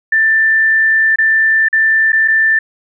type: tone with dropouts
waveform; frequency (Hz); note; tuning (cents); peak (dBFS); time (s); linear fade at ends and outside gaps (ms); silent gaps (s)
sine; 1775; A6; +15; -8; 0.12-2.59; 5; 1.159-1.185 / 1.686-1.728 / 2.121-2.129 / 2.278-2.282
effects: none